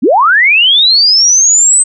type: linear sweep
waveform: sine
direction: up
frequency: 187.8 to 8260 Hz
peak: -4 dBFS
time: 0.02-1.84 s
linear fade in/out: 20 ms
effects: none